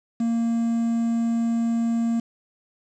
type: tone with quantisation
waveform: triangle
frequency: 231.1 Hz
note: A#3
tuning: 15 cents flat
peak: -18 dBFS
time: 0.2-2.2 s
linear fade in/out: 5 ms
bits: 7
effects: low-pass 6000 Hz 12 dB/octave